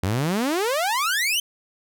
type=exponential sweep; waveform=sawtooth; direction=up; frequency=87.31 to 3147 Hz; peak=-17 dBFS; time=0.03-1.4 s; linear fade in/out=5 ms; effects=none